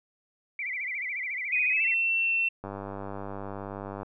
sine tone with vibrato, 2163 Hz, C#7, 43 cents flat, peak -30 dBFS, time 0.59-1.94 s, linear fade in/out 2 ms, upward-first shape sine, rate 14 Hz, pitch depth 160 cents each way
sine tone with pitch glide, 2489 to 2699 Hz, D#7 to E7, 0 to +40 cents, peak -23 dBFS, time 1.52-2.49 s, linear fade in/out 10 ms, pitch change +140 cents, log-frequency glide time 1.68-1.86 s
click train, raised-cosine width 1 ms, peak -23 dBFS, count 139, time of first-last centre 2.64-4.031 s, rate 99.2 Hz
effects none

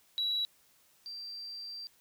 sine tone pair in turn, 3908 / 4703 Hz, B7 / D8, -19 / +2 cents, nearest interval minor third, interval 321 cents, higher second, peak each -28 / -40 dBFS, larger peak first, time 0.18-0.45 / 1.06-1.87 s, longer second, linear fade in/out 0 ms, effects tanh soft clip ceiling -25 dBFS + white hiss -66 dBFS RMS until 2 s

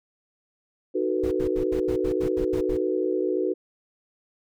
sine chord, B dominant seventh, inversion first, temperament just, 308.7 / 370.4 / 444.5 / 493.9 Hz, D#4 / F#4 / A4 / B4, -14 / +2 / +18 / 0 cents, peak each -29 / -25 / -30 / -29 dBFS, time 0.94-3.54 s, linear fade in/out 20 ms
brown noise bursts, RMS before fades -33 dBFS, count 10, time 1.23-2.775 s, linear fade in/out 10 ms, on 87 ms, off 75 ms
effects none

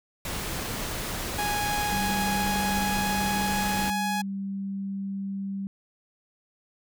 pink noise, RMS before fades -32 dBFS, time 0.25-3.9 s, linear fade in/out 2 ms
sawtooth tone with pitch glide, 829 to 836.2 Hz, G#5 to G#5, -3 to +12 cents, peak -23 dBFS, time 1.38-4.22 s, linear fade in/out 10 ms, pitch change +15 cents, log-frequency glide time 1.73-3.83 s
sine tone, 196 Hz, G3, in tune, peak -29 dBFS, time 1.92-5.67 s, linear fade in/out 0 ms
effects none

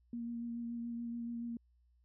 sine tone with vibrato, 235 Hz, A#3, 14 cents sharp, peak -38 dBFS, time 0.13-1.57 s, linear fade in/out 2 ms, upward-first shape sine, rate 7 Hz, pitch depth 16 cents each way, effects added 60 Hz sine -67 dBFS peak until 2.04 s

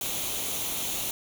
white noise with comb filter, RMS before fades -31 dBFS, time 0.01-1.11 s, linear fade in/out 2 ms, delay 0.3 ms, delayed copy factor +0.6, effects none

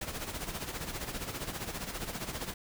pink noise with tremolo, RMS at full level -36 dBFS, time 0.01-2.54 s, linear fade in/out 5 ms, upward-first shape sine, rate 15 Hz, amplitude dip 65%, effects none

